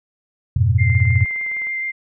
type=chord; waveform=sine; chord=F diminished; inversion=none; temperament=equal with one note detuned; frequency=88.83 / 103.83 / 123.47 Hz; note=F2 / Ab2 / Cb3; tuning=+30 / 0 / 0 cents; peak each=-17 dBFS; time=0.56-1.25 s; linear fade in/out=5 ms
type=tone with vibrato; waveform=sine; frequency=2093 Hz; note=C7; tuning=in tune; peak=-21 dBFS; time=0.78-1.92 s; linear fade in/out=20 ms; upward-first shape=triangle; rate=6.7 Hz; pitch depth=12 cents each way
type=click train; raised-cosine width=0.5 ms; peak=-27 dBFS; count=16; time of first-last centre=0.9-1.669 s; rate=19.5 Hz
effects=none